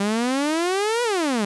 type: exponential two-way sweep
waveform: sawtooth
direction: up then down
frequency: 196 to 493.9 to 196 Hz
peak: -16 dBFS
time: 0-1.45 s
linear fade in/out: 5 ms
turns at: 1.03 s
effects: resampled to 24000 Hz + 8-bit